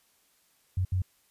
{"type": "tone bursts at uneven times", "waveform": "sine", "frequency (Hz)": 92.5, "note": "F#2", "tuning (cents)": 0, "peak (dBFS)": -24, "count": 2, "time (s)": [[0.77, 0.85], [0.92, 1.02]], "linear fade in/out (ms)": 5, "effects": ["white hiss -67 dBFS RMS until 1.3 s", "resampled to 32000 Hz"]}